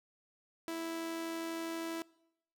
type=tone with amplitude modulation; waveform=sawtooth; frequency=329.6 Hz; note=E4; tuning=in tune; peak=-32 dBFS; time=0.68-2.02 s; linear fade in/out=0 ms; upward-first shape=sine; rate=92.3 Hz; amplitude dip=30%; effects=noise-tail reverb RT60 0.8 s tail -23 dB re dry